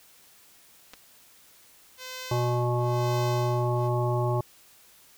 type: clicks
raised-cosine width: 0.2 ms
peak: -27 dBFS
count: 2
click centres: 0.935 / 0.939 s
type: tone with tremolo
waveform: 5% pulse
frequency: 512 Hz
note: C5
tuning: 38 cents flat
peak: -24 dBFS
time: 1.97-3.9 s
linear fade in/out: 50 ms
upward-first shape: sine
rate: 1 Hz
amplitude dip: 95%
type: harmonic tone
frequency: 121.7 Hz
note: B2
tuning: 25 cents flat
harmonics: 1 / 3 / 5 / 7 / 9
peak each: -25 / -30 / -32 / -33 / -35 dBFS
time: 2.31-4.41 s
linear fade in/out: 5 ms
effects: white hiss -56 dBFS RMS until 5.17 s